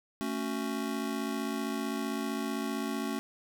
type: chord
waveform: square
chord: F# minor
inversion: first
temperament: just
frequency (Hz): 222 / 277.5 / 370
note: A3 / C#4 / F#4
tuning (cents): +16 / +2 / 0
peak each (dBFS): -36 / -36 / -40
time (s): 0.21-3.19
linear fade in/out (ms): 0
effects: none